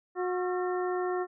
harmonic tone with a mistuned harmonic, 362.8 Hz, F#4, 34 cents flat, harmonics 1 / 2 / 3 / 4 / 5, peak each -29 / -35 / -39 / -41 / -43 dBFS, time 0.15-1.27 s, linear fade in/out 50 ms, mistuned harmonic 4, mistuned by -110 cents, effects none

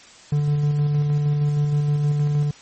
triangle tone with tremolo, 146.83 Hz, D3, in tune, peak -14 dBFS, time 0.32-2.51 s, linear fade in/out 5 ms, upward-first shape square, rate 6.4 Hz, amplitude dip 25%, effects white hiss -46 dBFS RMS until 2.61 s + MP3 32 kbps

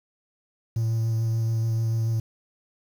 triangle tone with vibrato, 113.1 Hz, A2, 48 cents sharp, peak -19 dBFS, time 0.76-2.2 s, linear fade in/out 5 ms, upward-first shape sine, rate 6.9 Hz, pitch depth 15 cents each way, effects tanh soft clip ceiling -15 dBFS + 8-bit

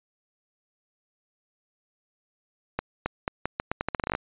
accelerating click train, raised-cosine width 0.5 ms, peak -11 dBFS, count 16, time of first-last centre 2.79-4.151 s, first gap 270 ms, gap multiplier 0.81, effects resampled to 8000 Hz

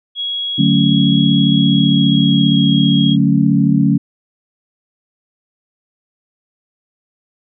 sine tone with pitch glide, 3322 to 3284 Hz, G#7 to G#7, 0 to -20 cents, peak -18 dBFS, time 0.15-3.17 s, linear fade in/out 50 ms, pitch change -20 cents, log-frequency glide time 1.58-2.78 s
sine chord, D major seventh, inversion none, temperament equal, 146.83 / 185 / 220 / 277.2 Hz, D3 / F#3 / A3 / C#4, 0 / 0 / 0 / 0 cents, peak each -15 / -15 / -15 / -15 dBFS, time 0.58-3.98 s, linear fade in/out 10 ms
effects none

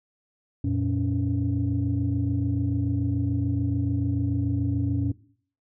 sine tone cluster, 89.1 / 116 / 280.9 Hz, F2 / A#2 / C#4, +35 / -8 / +23 cents, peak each -26 dBFS, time 0.64-5.12 s, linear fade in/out 5 ms, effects noise-tail reverb RT60 0.5 s tail -17 dB re dry + tanh soft clip ceiling -16 dBFS

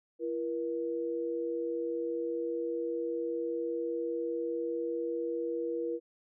sine tone pair together, 337.6 / 477.4 Hz, E4 / A#4, +41 / +41 cents, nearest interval tritone, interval 600 cents, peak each -35 / -33 dBFS, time 0.19-6 s, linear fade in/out 50 ms, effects none

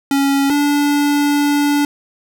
square tone pair in turn, 277.2 / 289.4 Hz, C#4 / D4, 0 / -25 cents, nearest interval minor second, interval 75 cents, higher second, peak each -13 dBFS, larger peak neither, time 0.11-0.5 / 0.5-1.85 s, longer second, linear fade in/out 2 ms, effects none

